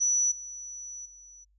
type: tone with level steps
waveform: sine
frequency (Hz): 5920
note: F#8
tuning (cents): 0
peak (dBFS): -22 / -38 / -48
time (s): 0-1.45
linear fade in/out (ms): 20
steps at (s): 0.31 / 1.05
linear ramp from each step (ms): 10
effects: added 50 Hz sine -63 dBFS peak until 1.58 s